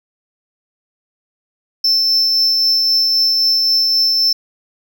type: tone with tremolo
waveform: triangle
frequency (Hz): 5320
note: E8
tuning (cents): +15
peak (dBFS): -9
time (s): 1.84-4.33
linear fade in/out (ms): 5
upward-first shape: triangle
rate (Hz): 3.8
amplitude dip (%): 25
effects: none